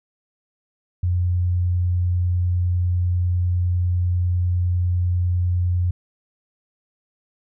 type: tone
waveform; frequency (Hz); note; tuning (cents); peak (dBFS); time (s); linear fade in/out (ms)
sine; 89; F2; +33; -17; 1.03-5.91; 5
effects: none